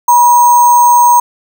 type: tone with sample-and-hold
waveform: sine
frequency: 965 Hz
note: B5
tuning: 40 cents flat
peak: -3 dBFS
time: 0.08-1.2 s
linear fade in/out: 5 ms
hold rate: 7350 Hz
effects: none